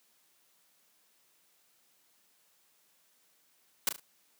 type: noise with echo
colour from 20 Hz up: white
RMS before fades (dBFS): -27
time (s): 3.87-3.89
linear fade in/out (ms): 2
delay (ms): 36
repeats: 3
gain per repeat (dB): -9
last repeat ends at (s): 3.998
effects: white hiss -69 dBFS RMS until 4.39 s + high-pass 150 Hz 12 dB/octave